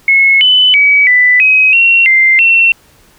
sine tone with pitch steps, 2182 / 3010 / 2275 / 1989 / 2534 / 2732 / 2089 / 2709 Hz, C#7 / F#7 / C#7 / B6 / D#7 / F7 / C7 / E7, -28 / +29 / +44 / +12 / +31 / -39 / -3 / +47 cents, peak -4 dBFS, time 0.08-2.72 s, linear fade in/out 2 ms, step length 330 ms, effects pink hiss -46 dBFS RMS until 3.18 s

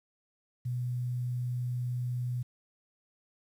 sine tone with quantisation, 123.47 Hz, B2, in tune, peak -30 dBFS, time 0.65-2.43 s, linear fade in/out 10 ms, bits 10, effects none

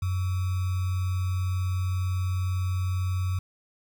sine tone with sample-and-hold, 92.2 Hz, F#2, 6 cents flat, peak -24 dBFS, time 0.02-3.39 s, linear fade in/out 5 ms, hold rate 1225 Hz, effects none

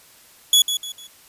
sawtooth tone with echo, 3386 Hz, G#7, 33 cents sharp, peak -8 dBFS, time 0.53-0.62 s, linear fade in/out 2 ms, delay 150 ms, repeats 3, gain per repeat -9 dB, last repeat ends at 1.07 s, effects white hiss -50 dBFS RMS until 1.28 s + resampled to 32000 Hz

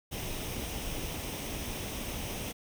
pink noise with comb filter, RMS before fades -37 dBFS, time 0.11-2.53 s, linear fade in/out 20 ms, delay 0.34 ms, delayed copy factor +0.5, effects none

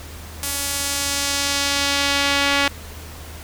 sawtooth tone with band-pass filter sweep, 281.5 Hz, C#4, 27 cents sharp, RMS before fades -21 dBFS, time 0.43-2.68 s, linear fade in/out 2 ms, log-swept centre 11000 to 2600 Hz, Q 0.89, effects added 78 Hz sine -36 dBFS peak until 3.43 s + pink hiss -39 dBFS RMS until 3.43 s

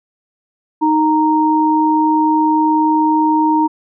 sine tone pair together, 311.1 / 929.6 Hz, D#4 / A#5, 0 / -5 cents, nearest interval octave + perfect fifth, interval 1895 cents, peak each -13 dBFS, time 0.81-3.68 s, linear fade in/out 20 ms, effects none

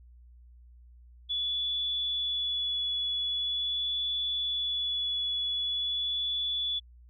sine tone with vibrato, 3423 Hz, A7, 48 cents flat, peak -28 dBFS, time 1.29-6.8 s, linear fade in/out 20 ms, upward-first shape sine, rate 0.43 Hz, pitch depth 9 cents each way, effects added 60 Hz sine -51 dBFS peak until 7.09 s

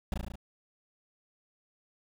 brown noise with echo, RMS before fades -30 dBFS, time 0.12-0.14 s, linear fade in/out 2 ms, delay 36 ms, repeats 6, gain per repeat -2 dB, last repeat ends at 0.356 s, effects none

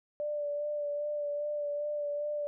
sine tone with vibrato, 587.3 Hz, D5, in tune, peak -31 dBFS, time 0.2-2.47 s, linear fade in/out 0 ms, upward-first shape sine, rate 2.5 Hz, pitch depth 22 cents each way, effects none

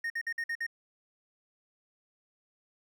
triangle tone bursts, 1850 Hz, A#6, 14 cents flat, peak -29 dBFS, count 6, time 0.04-0.666 s, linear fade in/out 5 ms, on 61 ms, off 52 ms, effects none

